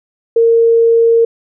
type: tone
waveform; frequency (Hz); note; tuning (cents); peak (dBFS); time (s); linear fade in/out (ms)
sine; 460.2; A#4; -22; -6; 0.36-1.25; 5
effects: none